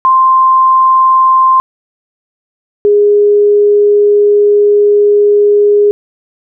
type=tone pair in turn; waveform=sine; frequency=1046.5 / 412.4 Hz; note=C6 / G#4; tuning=0 / -12 cents; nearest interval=octave + major third; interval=1612 cents; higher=first; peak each=-4 dBFS; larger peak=neither; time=0.05-1.6 / 2.85-5.91 s; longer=second; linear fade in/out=0 ms; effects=none